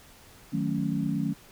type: chord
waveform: sine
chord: D# half-diminished seventh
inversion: none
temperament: equal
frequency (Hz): 155.56 / 185 / 220 / 277.2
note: D#3 / F#3 / A3 / C#4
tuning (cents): 0 / 0 / 0 / 0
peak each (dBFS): -31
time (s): 0.52-1.34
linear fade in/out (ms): 20
effects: pink hiss -53 dBFS RMS until 1.51 s